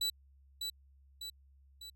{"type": "tone with echo", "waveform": "40% pulse", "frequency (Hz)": 3951, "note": "B7", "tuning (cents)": 0, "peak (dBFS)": -30, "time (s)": [0.01, 0.1], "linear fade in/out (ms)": 5, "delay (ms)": 600, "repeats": 3, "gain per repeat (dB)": -5, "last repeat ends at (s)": 1.9, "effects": ["added 68 Hz sine -60 dBFS peak until 1.95 s"]}